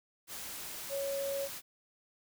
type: tone in noise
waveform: sine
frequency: 554.4 Hz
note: C#5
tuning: in tune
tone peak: -33 dBFS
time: 0.89-1.49 s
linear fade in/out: 50 ms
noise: white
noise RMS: -43 dBFS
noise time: 0.27-1.62 s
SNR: +7 dB
effects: none